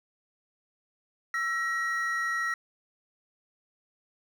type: tone pair together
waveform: triangle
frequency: 1334 / 1900.2 Hz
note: E6 / A#6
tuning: +20 / +33 cents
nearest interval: tritone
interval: 613 cents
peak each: -30 / -27 dBFS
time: 1.34-2.54 s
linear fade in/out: 2 ms
effects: none